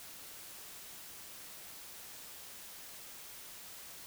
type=silence; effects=white hiss -50 dBFS RMS until 4.06 s